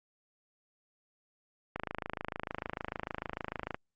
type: click train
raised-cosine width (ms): 0.5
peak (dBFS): -20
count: 54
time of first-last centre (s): 1.76-3.745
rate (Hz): 26.7
effects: Opus 48 kbps